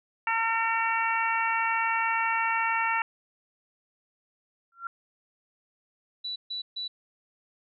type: harmonic tone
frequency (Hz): 454.1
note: A#4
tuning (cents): -45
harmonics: 2 / 3 / 4 / 5 / 6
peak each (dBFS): -28 / -30 / -31 / -32 / -33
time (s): 0.27-3.02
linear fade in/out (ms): 2
type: tone with exponential growth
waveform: sine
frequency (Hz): 1372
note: F6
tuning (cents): -31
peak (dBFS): -28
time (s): 4.72-4.87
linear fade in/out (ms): 2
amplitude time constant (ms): 32
type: tone bursts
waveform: sine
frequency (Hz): 3951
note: B7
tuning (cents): 0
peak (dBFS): -31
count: 3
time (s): 6.24-6.88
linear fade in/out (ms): 10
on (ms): 120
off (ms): 140
effects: none